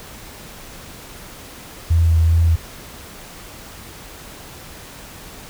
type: tone with vibrato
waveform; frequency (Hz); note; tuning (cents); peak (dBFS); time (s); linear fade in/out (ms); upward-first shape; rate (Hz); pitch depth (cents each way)
sine; 82.41; E2; 0; -11; 1.9-2.56; 10; sine; 2.5; 20
effects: pink hiss -38 dBFS RMS until 5.49 s